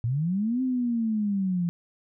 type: linear two-way sweep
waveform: sine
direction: up then down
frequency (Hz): 110 to 261.6 to 169.2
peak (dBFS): -23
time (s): 0.04-1.69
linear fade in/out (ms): 0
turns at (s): 0.62
effects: none